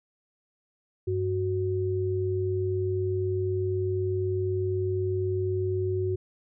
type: tone pair together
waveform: sine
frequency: 98 / 370 Hz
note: G2 / F#4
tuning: 0 / 0 cents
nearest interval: octave + major seventh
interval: 2300 cents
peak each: -28 / -27 dBFS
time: 1.07-6.16 s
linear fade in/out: 10 ms
effects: none

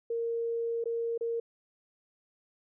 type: tone with dropouts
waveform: sine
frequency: 463.5 Hz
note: A#4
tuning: 10 cents flat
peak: -29 dBFS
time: 0.1-1.4 s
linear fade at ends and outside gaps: 5 ms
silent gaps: 0.841-0.856 / 1.178-1.209 s
effects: none

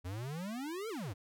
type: exponential two-way sweep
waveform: square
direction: up then down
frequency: 85 to 468.6 to 85 Hz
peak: -39 dBFS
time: 0.04-1.14 s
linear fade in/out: 20 ms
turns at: 0.89 s
effects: none

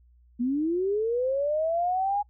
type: linear sweep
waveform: sine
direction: up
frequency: 233.1 to 830.6 Hz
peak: -23 dBFS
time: 0.39-2.23 s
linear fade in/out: 20 ms
effects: noise-tail reverb RT60 0.1 s tail -25 dB re dry + added 60 Hz sine -55 dBFS peak until 2.29 s

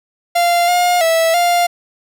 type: tone with pitch steps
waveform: 45% pulse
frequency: 694 / 711 / 655 / 700 Hz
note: F5 / F5 / E5 / F5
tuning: -11 / +31 / -11 / +4 cents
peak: -11 dBFS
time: 0.35-1.67 s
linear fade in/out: 10 ms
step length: 330 ms
effects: none

